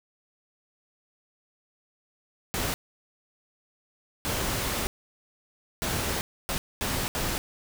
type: noise bursts at uneven times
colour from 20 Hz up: pink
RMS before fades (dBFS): -29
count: 6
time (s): 2.54-2.74 / 4.25-4.87 / 5.82-6.21 / 6.49-6.58 / 6.81-7.08 / 7.15-7.38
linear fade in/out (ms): 0
effects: none